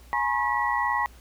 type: tone cluster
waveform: sine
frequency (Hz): 840 / 958 / 1081 / 1938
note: G#5 / A#5 / C#6 / B6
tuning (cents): +19 / +47 / -44 / -33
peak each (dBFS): -28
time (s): 0.13-1.06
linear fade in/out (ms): 0
effects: added 60 Hz sine -48 dBFS peak until 1.2 s + pink hiss -55 dBFS RMS until 1.2 s